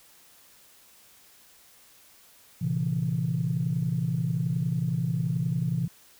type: tone cluster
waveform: sine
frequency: 116.9 / 135.8 / 167 Hz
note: A#2 / C#3 / E3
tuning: +5 / -35 / +23 cents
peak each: -31 / -28 / -27 dBFS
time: 2.61-5.88 s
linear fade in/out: 10 ms
effects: tanh soft clip ceiling -16 dBFS + white hiss -56 dBFS RMS until 6.19 s